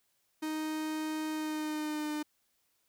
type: tone with pitch glide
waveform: 45% pulse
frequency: 311.1 to 301.5 Hz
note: D#4 to D4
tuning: 0 to +46 cents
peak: -33 dBFS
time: 0.42-2.23 s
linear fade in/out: 10 ms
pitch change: -54 cents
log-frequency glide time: 1.3-2.12 s
effects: white hiss -75 dBFS RMS until 2.88 s